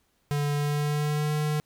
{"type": "tone with pitch glide", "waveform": "square", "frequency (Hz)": [145.4, 150.79], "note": ["D3", "D3"], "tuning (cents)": [-17, 46], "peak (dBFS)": -25, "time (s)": [0.31, 1.6], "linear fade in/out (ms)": 0, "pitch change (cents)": 63, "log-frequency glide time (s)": [0.53, 1.33], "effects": ["pink hiss -70 dBFS RMS until 1.65 s"]}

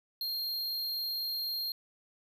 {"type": "tone", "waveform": "square", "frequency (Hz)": 4214, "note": "C8", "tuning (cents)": 12, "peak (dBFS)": -33, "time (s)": [0.21, 1.72], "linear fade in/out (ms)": 2, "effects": []}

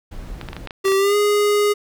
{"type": "noise", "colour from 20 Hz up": "brown", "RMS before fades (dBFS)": -33, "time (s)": [0.11, 0.67], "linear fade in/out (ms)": 10}
{"type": "clicks", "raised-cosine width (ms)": 0.3, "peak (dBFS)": -15, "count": 9, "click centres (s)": [0.413, 0.487, 0.531, 0.566, 0.673, 0.708, 0.852, 0.882, 0.92]}
{"type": "tone with pitch glide", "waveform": "square", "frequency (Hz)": [388, 413.5], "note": ["G4", "G#4"], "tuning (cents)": [-18, -8], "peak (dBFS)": -15, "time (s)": [0.84, 1.74], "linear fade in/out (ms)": 20, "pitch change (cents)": 110, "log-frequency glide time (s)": [0.97, 1.16]}
{"effects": []}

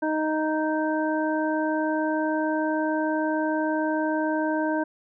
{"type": "harmonic tone", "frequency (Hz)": 311.1, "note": "D#4", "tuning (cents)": 0, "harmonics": [1, 2, 3, 5], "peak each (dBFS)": [-25, -28, -30, -32], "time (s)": [0.02, 4.84], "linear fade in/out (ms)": 10, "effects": []}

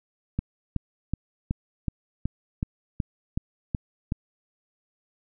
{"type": "click train", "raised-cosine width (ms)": 5, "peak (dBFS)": -13, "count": 11, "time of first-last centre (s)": [0.39, 4.121], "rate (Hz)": 2.68, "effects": []}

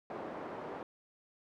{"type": "band-pass noise", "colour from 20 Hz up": "pink", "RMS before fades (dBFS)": -43, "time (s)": [0.1, 0.83], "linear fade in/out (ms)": 2, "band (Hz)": [310, 940], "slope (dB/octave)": 12, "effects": []}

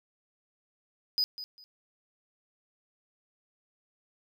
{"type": "tone with echo", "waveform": "triangle", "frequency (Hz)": 4978, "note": "D#8", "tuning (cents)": 0, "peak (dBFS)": -23, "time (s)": [1.18, 1.24], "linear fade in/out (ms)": 0, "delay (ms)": 200, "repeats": 2, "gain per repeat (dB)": -13, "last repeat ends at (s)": 1.64, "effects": []}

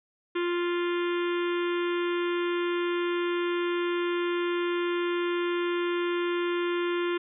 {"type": "harmonic tone", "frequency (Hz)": 349.2, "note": "F4", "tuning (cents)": 0, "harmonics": [1, 3, 4, 5, 6, 7, 8, 9, 10], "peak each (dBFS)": [-26, -36, -38, -40, -42, -43, -44, -45, -46], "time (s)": [0.35, 7.18], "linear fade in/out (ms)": 10, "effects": []}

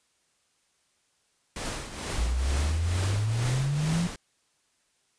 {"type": "noise with tremolo", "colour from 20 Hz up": "pink", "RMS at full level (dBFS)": -32, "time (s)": [1.56, 4.16], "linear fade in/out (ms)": 2, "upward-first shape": "triangle", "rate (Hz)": 2.2, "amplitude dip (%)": 70}
{"type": "exponential sweep", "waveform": "sine", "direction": "up", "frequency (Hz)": [56.2, 177.1], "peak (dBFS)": -24, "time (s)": [2.18, 4.07], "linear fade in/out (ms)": 0}
{"effects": ["white hiss -70 dBFS RMS until 5.18 s", "resampled to 22050 Hz"]}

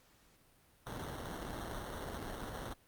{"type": "noise with sample-and-hold", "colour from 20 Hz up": "pink", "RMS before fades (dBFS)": -43, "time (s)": [0.86, 2.74], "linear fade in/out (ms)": 10, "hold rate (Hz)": 2450, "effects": ["pink hiss -67 dBFS RMS until 2.87 s", "Opus 48 kbps"]}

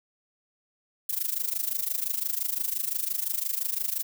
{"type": "noise with amplitude modulation", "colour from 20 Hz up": "violet", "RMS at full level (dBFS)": -26, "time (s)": [1.09, 4.03], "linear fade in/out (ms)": 5, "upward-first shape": "sine", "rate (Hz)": 25.8, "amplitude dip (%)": 85, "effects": []}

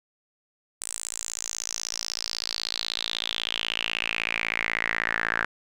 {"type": "tone with band-pass filter sweep", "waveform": "sawtooth", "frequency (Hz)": 56.2, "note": "A1", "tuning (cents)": 37, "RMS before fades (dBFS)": -30, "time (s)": [0.81, 5.45], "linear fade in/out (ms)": 5, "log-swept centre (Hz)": [8500, 1600], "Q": 5.7, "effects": []}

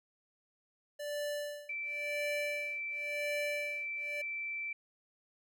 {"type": "tone with tremolo", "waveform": "square", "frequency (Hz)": 586, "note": "D5", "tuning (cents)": -4, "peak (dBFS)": -35, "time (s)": [0.99, 4.22], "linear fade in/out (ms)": 10, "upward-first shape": "sine", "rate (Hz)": 0.94, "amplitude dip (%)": 100}
{"type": "tone", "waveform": "sine", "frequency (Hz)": 2332, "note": "D7", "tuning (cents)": -13, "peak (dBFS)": -36, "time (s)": [1.69, 4.73], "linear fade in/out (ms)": 5}
{"effects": []}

